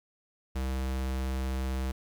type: tone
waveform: square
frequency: 65.41 Hz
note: C2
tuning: in tune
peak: -30 dBFS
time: 0.55-1.92 s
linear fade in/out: 10 ms
effects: 11-bit